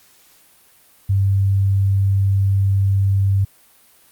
sine tone, 98 Hz, G2, in tune, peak -13 dBFS, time 1.09-3.45 s, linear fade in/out 10 ms, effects white hiss -52 dBFS RMS until 4.11 s + Opus 48 kbps

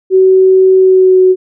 sine tone with pitch glide, 377.1 to 371.7 Hz, F#4 to F#4, +33 to +8 cents, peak -3 dBFS, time 0.1-1.36 s, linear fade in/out 50 ms, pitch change -25 cents, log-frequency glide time 0.76-1.2 s, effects none

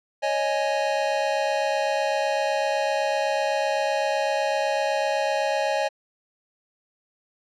square chord, C# suspended second, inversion none, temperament equal, 554.4 / 622.3 / 830.6 Hz, C#5 / D#5 / G#5, 0 / 0 / 0 cents, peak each -27 dBFS, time 0.22-5.89 s, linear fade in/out 20 ms, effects low-pass 5000 Hz 12 dB/octave

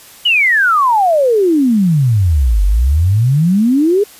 sine exponential two-way sweep, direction down then up, 3015 to 46.25 to 426.5 Hz, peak -8 dBFS, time 0.25-4.04 s, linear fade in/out 10 ms, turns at 2.64 s, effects white hiss -39 dBFS RMS until 4.19 s + resampled to 32000 Hz

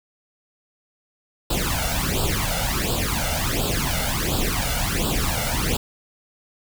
pink noise with flanger, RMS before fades -23 dBFS, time 1.5-5.77 s, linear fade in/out 5 ms, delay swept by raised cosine 0.24 to 1.44 ms, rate 1.4 Hz, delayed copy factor +0.85, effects none

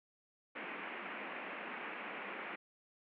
white band-pass noise, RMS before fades -45 dBFS, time 0.55-2.56 s, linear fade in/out 10 ms, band 190 to 2600 Hz, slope 48 dB/octave, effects none

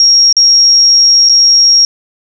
sine tone with dropouts, 5588 Hz, F8, in tune, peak -3 dBFS, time 0-1.85 s, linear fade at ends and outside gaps 1 ms, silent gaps 0.327-0.367 / 1.289-1.295 s, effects none

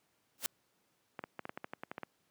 white noise with exponential growth, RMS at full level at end -30 dBFS, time 0.38-0.46 s, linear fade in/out 0 ms, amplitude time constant 16 ms
clicks, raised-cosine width 0.5 ms, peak -25 dBFS, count 12, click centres 1.192 / 1.239 / 1.393 / 1.454 / 1.494 / 1.575 / 1.644 / 1.735 / 1.835 / 1.915 / 1.981 / 2.033 s
effects pink hiss -75 dBFS RMS until 2.3 s + high-pass 150 Hz 12 dB/octave

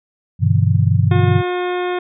sine chord, E minor seventh, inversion first, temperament just, 98.89 / 123.61 / 148.33 / 164.81 Hz, G2 / B2 / D3 / E3, +16 / +2 / +18 / 0 cents, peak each -14 / -16 / -19 / -20 dBFS, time 0.39-1.43 s, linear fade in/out 50 ms
harmonic tone, 359.1 Hz, F4, 48 cents sharp, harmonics 1 / 2 / 3 / 4 / 5 / 6 / 7 / 9 / 10, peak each -19 / -25 / -29 / -31 / -33 / -35 / -36 / -38 / -39 dBFS, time 1.11-1.99 s, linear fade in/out 5 ms
effects none

